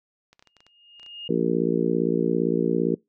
clicks, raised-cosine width 0.2 ms, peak -34 dBFS, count 10, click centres 0.33 / 0.394 / 0.425 / 0.473 / 0.567 / 0.605 / 0.666 / 0.997 / 1.031 / 1.063 s
sine tone with exponential growth, 2842 Hz, F7, 30 cents sharp, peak -32 dBFS, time 0.45-1.28 s, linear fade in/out 5 ms, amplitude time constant 180 ms
harmonic tone, 57.6 Hz, A#1, 20 cents flat, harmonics 3 / 4 / 5 / 6 / 7 / 8, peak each -27 / -27 / -27 / -27 / -27 / -27 dBFS, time 1.29-2.95 s, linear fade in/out 5 ms
effects noise-tail reverb RT60 0.2 s tail -24 dB re dry

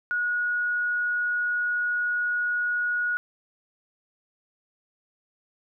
sine tone, 1453 Hz, F#6, 32 cents flat, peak -23 dBFS, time 0.11-3.17 s, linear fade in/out 0 ms, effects none

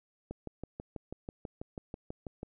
click train, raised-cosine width 2 ms, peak -26 dBFS, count 14, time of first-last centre 0.31-2.431 s, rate 6.13 Hz, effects none

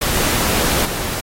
pink noise with level steps, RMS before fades -18 / -24 dBFS, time 0.01-1.21 s, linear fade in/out 10 ms, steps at 0.85 s, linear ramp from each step 2 ms, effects AAC 48 kbps

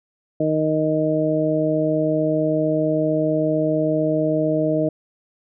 harmonic tone, 155.56 Hz, D#3, in tune, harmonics 1 / 2 / 3 / 4, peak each -25 / -21 / -25 / -21 dBFS, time 0.4-4.89 s, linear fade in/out 5 ms, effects none

